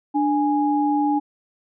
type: tone pair together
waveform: sine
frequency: 294.5 / 829 Hz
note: D4 / G#5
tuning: +5 / -3 cents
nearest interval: octave + tritone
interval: 1792 cents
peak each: -19 / -21 dBFS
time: 0.14-1.2 s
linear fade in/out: 20 ms
effects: none